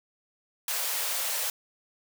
white high-pass noise, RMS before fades -30 dBFS, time 0.68-1.5 s, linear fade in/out 2 ms, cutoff 460 Hz, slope 96 dB/octave, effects none

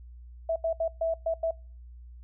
sine tone bursts at uneven times, 656 Hz, E5, 9 cents flat, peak -24 dBFS, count 6, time 0.49-0.56 / 0.64-0.73 / 0.8-0.88 / 1.01-1.14 / 1.26-1.34 / 1.43-1.51 s, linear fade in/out 5 ms, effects noise-tail reverb RT60 0.4 s tail -26 dB re dry + added 60 Hz sine -44 dBFS peak until 2.23 s

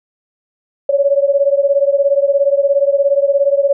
sine beating tone pair, 554.4 / 571.4 Hz, C#5 / D5, 0 / -48 cents, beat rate 17 Hz, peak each -12 / -14 dBFS, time 0.89-3.73 s, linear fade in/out 5 ms, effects none

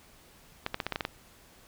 clicks, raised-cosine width 0.3 ms, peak -14 dBFS, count 8, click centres 0.664 / 0.744 / 0.802 / 0.866 / 0.923 / 0.959 / 1.008 / 1.051 s, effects pink hiss -57 dBFS RMS until 1.67 s

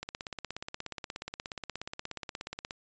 click train, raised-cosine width 0.2 ms, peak -20 dBFS, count 46, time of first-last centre 0.03-2.709 s, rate 16.8 Hz, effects resampled to 16000 Hz

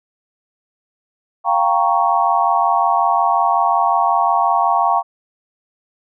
sine chord, G half-diminished seventh, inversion third, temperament equal, 698.5 / 784 / 932.3 / 1108.7 Hz, F5 / G5 / Bb5 / Db6, 0 / 0 / 0 / 0 cents, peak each -18 dBFS, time 1.44-5.03 s, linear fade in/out 50 ms, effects none

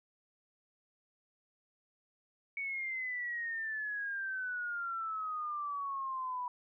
sine exponential sweep, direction down, 2241 to 979 Hz, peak -35 dBFS, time 2.57-6.48 s, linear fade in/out 2 ms, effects none

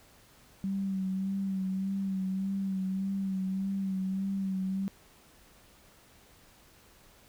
sine tone with vibrato, 192.2 Hz, G3, 34 cents flat, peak -29 dBFS, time 0.64-4.88 s, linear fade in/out 0 ms, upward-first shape sine, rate 1.7 Hz, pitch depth 33 cents each way, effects pink hiss -59 dBFS RMS until 7.28 s

